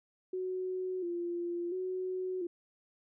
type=tone with vibrato; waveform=sine; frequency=358.2 Hz; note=F4; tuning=44 cents sharp; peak=-33 dBFS; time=0.33-2.47 s; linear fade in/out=5 ms; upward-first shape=square; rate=0.72 Hz; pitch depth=58 cents each way; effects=none